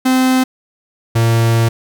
45% pulse tone pair in turn, 258.3 / 115.06 Hz, C4 / A#2, -22 / -22 cents, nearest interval octave + major second, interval 1400 cents, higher first, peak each -10 dBFS, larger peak neither, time 0.05-0.44 / 1.15-1.69 s, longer second, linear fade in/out 10 ms, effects none

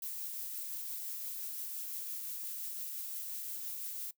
violet noise with tremolo, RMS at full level -40 dBFS, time 0.02-4.11 s, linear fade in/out 5 ms, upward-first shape triangle, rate 5.8 Hz, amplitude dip 25%, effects noise-tail reverb RT60 0.1 s tail -20 dB re dry

